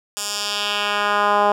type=tone with band-pass filter sweep; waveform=10% pulse; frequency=205.7 Hz; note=G#3; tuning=16 cents flat; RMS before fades=-20 dBFS; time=0.17-1.52 s; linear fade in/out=0 ms; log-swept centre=7600 to 790 Hz; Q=1.4; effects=none